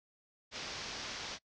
white low-pass noise, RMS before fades -43 dBFS, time 0.51-1.39 s, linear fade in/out 50 ms, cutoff 6000 Hz, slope 48 dB/octave, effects noise-tail reverb RT60 0.1 s tail -23 dB re dry

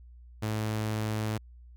sawtooth tone, 108.3 Hz, A2, 27 cents flat, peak -25 dBFS, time 0.42-1.38 s, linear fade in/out 10 ms, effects added 60 Hz sine -48 dBFS peak until 1.76 s

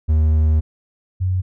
triangle / sine tone pair in turn, 77.78 / 92.5 Hz, D#2 / F#2, 0 / 0 cents, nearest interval minor third, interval 300 cents, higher second, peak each -10 / -16 dBFS, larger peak first, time 0.08-0.61 / 1.2-1.42 s, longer first, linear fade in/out 20 ms, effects none

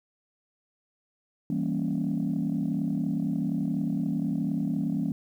sine chord, E diminished seventh, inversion none, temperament equal, 164.81 / 196 / 233.1 / 277.2 Hz, E3 / G3 / Bb3 / Db4, 0 / 0 / 0 / 0 cents, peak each -30 dBFS, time 1.5-5.12 s, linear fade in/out 2 ms, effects tanh soft clip ceiling -19 dBFS + 10-bit

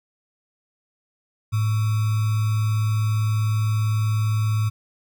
sine tone with sample-and-hold, 107.7 Hz, A2, 37 cents flat, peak -18 dBFS, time 1.52-4.7 s, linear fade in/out 20 ms, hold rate 1225 Hz, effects none

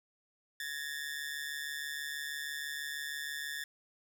sawtooth ring-modulated tone, 1760 Hz, A6, in tune, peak -31 dBFS, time 0.6-3.64 s, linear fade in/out 2 ms, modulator 73.1 Hz, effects none

